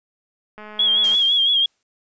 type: click train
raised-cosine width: 0.5 ms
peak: -24 dBFS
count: 121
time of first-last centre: 0.58-1.146 s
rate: 212 Hz
type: tone with vibrato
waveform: sine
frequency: 3283 Hz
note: G#7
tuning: 21 cents flat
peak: -14 dBFS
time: 0.79-1.66 s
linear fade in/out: 5 ms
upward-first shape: sine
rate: 5.9 Hz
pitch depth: 58 cents each way
type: noise with exponential decay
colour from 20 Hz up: white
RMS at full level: -31 dBFS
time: 1.04-1.83 s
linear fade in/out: 2 ms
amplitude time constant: 170 ms
effects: resampled to 16000 Hz